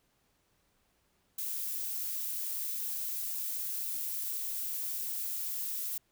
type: noise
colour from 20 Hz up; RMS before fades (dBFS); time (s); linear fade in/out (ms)
violet; -36; 1.38-5.98; 5
effects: pink hiss -73 dBFS RMS until 6.11 s